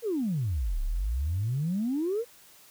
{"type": "exponential two-way sweep", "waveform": "sine", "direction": "down then up", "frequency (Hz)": [494.9, 32.7, 494.9], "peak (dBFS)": -25, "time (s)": [0.02, 2.25], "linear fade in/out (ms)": 50, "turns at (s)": 0.81, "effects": ["tanh soft clip ceiling -21 dBFS", "white hiss -55 dBFS RMS until 2.7 s"]}